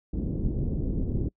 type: low-pass noise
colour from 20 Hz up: pink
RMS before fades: -28 dBFS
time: 0.13-1.29 s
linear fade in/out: 5 ms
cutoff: 350 Hz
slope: 24 dB/octave
effects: noise-tail reverb RT60 0.1 s tail -26 dB re dry